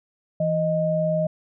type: tone pair together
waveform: sine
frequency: 164.7 / 621.8 Hz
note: E3 / D#5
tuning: -1 / -1 cents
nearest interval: octave + major seventh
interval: 2300 cents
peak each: -24 / -21 dBFS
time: 0.4-1.27 s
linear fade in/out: 5 ms
effects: none